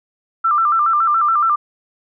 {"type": "tone with vibrato", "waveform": "sine", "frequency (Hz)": 1263, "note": "D#6", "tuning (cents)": 26, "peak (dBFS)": -12, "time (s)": [0.44, 1.56], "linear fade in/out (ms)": 10, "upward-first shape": "square", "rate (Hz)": 7.1, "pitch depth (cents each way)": 100, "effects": []}